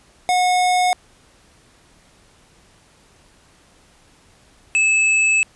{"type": "tone pair in turn", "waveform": "square", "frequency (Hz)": [727, 2608], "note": ["F#5", "E7"], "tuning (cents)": [-31, -19], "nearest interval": "octave + minor seventh", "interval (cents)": 2212, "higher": "second", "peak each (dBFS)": [-15, -14], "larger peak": "second", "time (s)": [[0.29, 0.93], [4.75, 5.43]], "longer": "second", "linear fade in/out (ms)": 0, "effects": ["pink hiss -53 dBFS RMS until 5.55 s", "resampled to 24000 Hz"]}